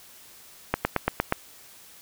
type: slowing click train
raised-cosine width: 0.5 ms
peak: -6 dBFS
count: 6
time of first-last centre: 0.74-1.324 s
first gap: 110 ms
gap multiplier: 1.03
effects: white hiss -50 dBFS RMS until 2.01 s